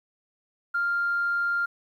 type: tone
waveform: sine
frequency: 1396.9 Hz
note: F6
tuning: in tune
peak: -22 dBFS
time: 0.74-1.66 s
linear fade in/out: 10 ms
effects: tanh soft clip ceiling -18 dBFS + 10-bit